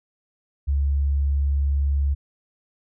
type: tone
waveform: sine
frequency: 70.2 Hz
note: C#2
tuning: 22 cents sharp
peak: -18 dBFS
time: 0.67-2.15 s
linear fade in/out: 20 ms
effects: none